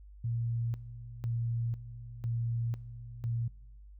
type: tone with tremolo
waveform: sine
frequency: 116.7 Hz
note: A#2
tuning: 2 cents sharp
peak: -30 dBFS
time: 0.24-3.48 s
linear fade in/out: 5 ms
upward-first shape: square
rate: 1 Hz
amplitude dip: 80%
effects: noise-tail reverb RT60 0.8 s tail -20 dB re dry + added 50 Hz sine -49 dBFS peak until 3.99 s